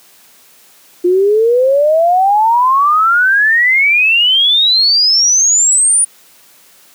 sine exponential sweep, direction up, 348.4 to 9670 Hz, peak -7 dBFS, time 1.04-6.05 s, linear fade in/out 10 ms, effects white hiss -45 dBFS RMS until 6.94 s + high-pass 150 Hz 12 dB/octave

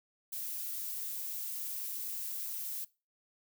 violet noise, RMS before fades -39 dBFS, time 0.32-2.85 s, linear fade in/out 10 ms, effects noise-tail reverb RT60 0.3 s tail -22 dB re dry

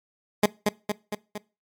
15% pulse tone with echo, 208.9 Hz, G#3, 10 cents sharp, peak -9 dBFS, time 0.43-0.46 s, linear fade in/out 5 ms, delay 230 ms, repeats 4, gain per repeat -4 dB, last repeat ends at 1.38 s, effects noise-tail reverb RT60 0.3 s tail -22 dB re dry + MP3 96 kbps

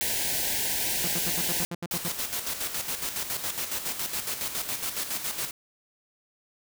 white band-stop noise, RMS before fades -28 dBFS, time 0.01-1.65 s, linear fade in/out 0 ms, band 970 to 1500 Hz, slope 96 dB/octave
sawtooth tone bursts, 172.2 Hz, F3, 24 cents flat, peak -27 dBFS, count 10, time 1.04-2.085 s, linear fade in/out 2 ms, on 37 ms, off 75 ms
white noise with tremolo, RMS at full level -30 dBFS, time 1.91-5.51 s, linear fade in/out 2 ms, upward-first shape square, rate 7.2 Hz, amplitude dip 55%
effects none

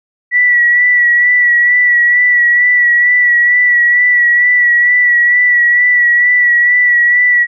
sine tone with vibrato, 1947 Hz, B6, 25 cents flat, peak -6 dBFS, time 0.31-7.47 s, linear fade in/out 50 ms, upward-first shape sine, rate 2.2 Hz, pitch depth 27 cents each way, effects none

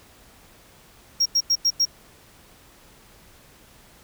triangle tone bursts, 5588 Hz, F8, in tune, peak -15 dBFS, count 5, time 1.2-1.854 s, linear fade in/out 10 ms, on 58 ms, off 91 ms, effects pink hiss -52 dBFS RMS until 4.03 s

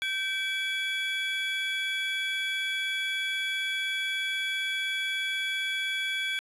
triangle tone cluster, 1554 / 2305 / 3369 Hz, G6 / D7 / G#7, -16 / -33 / +24 cents, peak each -32 / -30 / -31 dBFS, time 0.02-6.39 s, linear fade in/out 0 ms, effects resampled to 32000 Hz + 9-bit

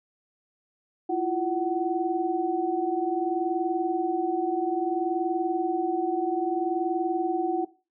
sine tone cluster, 331 / 351.6 / 750 Hz, E4 / F4 / F#5, +7 / +12 / +23 cents, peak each -28 dBFS, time 1.09-7.65 s, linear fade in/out 10 ms, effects noise-tail reverb RT60 0.3 s tail -17 dB re dry

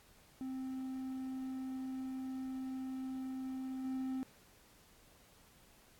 triangle tone with level steps, 261.6 Hz, C4, in tune, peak -37 / -34 dBFS, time 0.41-4.23 s, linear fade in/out 0 ms, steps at 3.84 s, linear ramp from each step 10 ms, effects pink hiss -64 dBFS RMS until 5.99 s + AAC 64 kbps

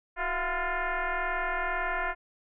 sine tone with frequency modulation, 370 Hz, F#4, in tune, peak -27 dBFS, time 0.16-2.15 s, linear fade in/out 50 ms, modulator 349 Hz, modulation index 5, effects none

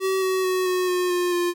square tone with pitch steps, 381.3 / 376.1 / 370.9 / 365.8 / 360.7 / 355.8 / 350.9 Hz, G4 / F#4 / F#4 / F#4 / F#4 / F4 / F4, -48 / +28 / +4 / -20 / -44 / +32 / +8 cents, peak -21 dBFS, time 0-1.54 s, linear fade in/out 50 ms, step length 220 ms, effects none

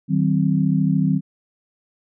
sine chord, C diminished, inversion first, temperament equal with one note detuned, 155.56 / 189.54 / 261.6 Hz, Eb3 / Gb3 / C4, 0 / +42 / 0 cents, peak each -19 / -19 / -22 dBFS, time 0.08-1.21 s, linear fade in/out 50 ms, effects none

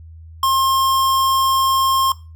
square tone, 1067 Hz, C6, 34 cents sharp, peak -14 dBFS, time 0.43-2.12 s, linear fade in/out 2 ms, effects noise-tail reverb RT60 0.3 s tail -20 dB re dry + added 81 Hz sine -36 dBFS peak until 2.35 s

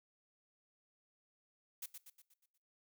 blue noise with echo, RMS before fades -44 dBFS, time 1.82-1.86 s, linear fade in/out 5 ms, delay 120 ms, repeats 6, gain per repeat -6 dB, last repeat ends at 2.58 s, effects noise-tail reverb RT60 0.4 s tail -20 dB re dry

